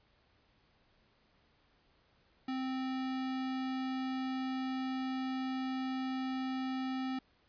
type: tone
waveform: square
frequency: 261 Hz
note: C4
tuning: 4 cents flat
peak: -35 dBFS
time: 2.48-7.19 s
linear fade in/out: 5 ms
effects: pink hiss -70 dBFS RMS until 7.48 s + resampled to 11025 Hz